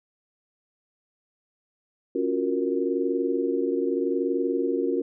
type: chord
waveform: sine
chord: Gb major seventh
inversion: second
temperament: equal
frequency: 277.2 / 349.2 / 370 / 466.2 Hz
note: Db4 / F4 / Gb4 / Bb4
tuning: 0 / 0 / 0 / 0 cents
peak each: -28 dBFS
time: 2.15-5.02 s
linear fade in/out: 5 ms
effects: none